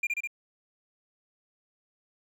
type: tone with echo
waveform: triangle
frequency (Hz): 2396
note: D7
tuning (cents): +34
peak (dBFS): -23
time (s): 0.03-0.07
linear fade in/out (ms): 5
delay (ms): 68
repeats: 3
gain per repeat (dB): -2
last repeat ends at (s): 0.274
effects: none